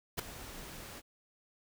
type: noise with ADSR envelope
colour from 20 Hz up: pink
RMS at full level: -32 dBFS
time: 0.17-1.02 s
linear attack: 22 ms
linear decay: 7 ms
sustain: -15 dB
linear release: 43 ms
effects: none